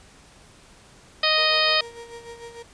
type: harmonic tone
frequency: 622.3 Hz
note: D#5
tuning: in tune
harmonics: 1 / 2 / 3 / 4 / 5 / 6 / 7 / 8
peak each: -26 / -26 / -26 / -26 / -26 / -26 / -26 / -26 dBFS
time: 1.23-1.81 s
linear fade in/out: 5 ms
type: tone with tremolo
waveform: 35% pulse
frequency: 467.9 Hz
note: A#4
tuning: 6 cents sharp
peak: -34 dBFS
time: 1.37-2.63 s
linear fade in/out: 10 ms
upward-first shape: sine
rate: 6.7 Hz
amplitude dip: 65%
effects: pink hiss -51 dBFS RMS until 2.73 s + resampled to 22050 Hz